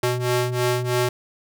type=ring-modulated tone; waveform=sawtooth; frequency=246.9 Hz; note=B3; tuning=in tune; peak=-13 dBFS; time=0.03-1.09 s; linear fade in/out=5 ms; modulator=125 Hz; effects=none